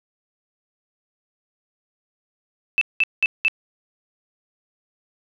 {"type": "tone bursts", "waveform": "sine", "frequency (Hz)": 2637, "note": "E7", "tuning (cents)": 0, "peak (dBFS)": -14, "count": 4, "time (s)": [2.78, 3.482], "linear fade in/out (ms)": 0, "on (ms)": 33, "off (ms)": 190, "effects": []}